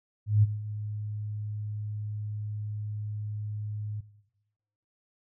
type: tone with ADSR envelope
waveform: sine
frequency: 105.4 Hz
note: G#2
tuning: 26 cents sharp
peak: -16 dBFS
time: 0.26-4.01 s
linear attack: 170 ms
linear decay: 28 ms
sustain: -16 dB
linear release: 12 ms
effects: noise-tail reverb RT60 1.0 s tail -18 dB re dry